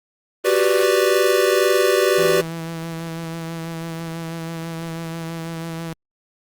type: chord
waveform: square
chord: G major seventh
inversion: third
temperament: equal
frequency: 370 / 392 / 493.9 / 587.3 Hz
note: F#4 / G4 / B4 / D5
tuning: 0 / 0 / 0 / 0 cents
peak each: -21 / -20 / -21 / -22 dBFS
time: 0.44-2.42 s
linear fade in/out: 20 ms
type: tone with vibrato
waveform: sawtooth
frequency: 164.81 Hz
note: E3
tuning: in tune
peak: -23 dBFS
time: 2.18-5.93 s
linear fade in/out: 2 ms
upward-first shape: sine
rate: 6.1 Hz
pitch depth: 21 cents each way
effects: Opus 24 kbps